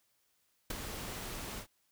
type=noise with ADSR envelope; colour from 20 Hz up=pink; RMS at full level=-34 dBFS; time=0.7-1.67 s; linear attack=6 ms; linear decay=13 ms; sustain=-8 dB; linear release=90 ms; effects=white hiss -75 dBFS RMS until 1.91 s